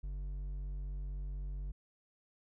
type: tone with hard clipping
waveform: triangle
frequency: 47.91 Hz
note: G1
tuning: 39 cents flat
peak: -39 dBFS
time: 0.03-1.72 s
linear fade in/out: 10 ms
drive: 9 dB
effects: none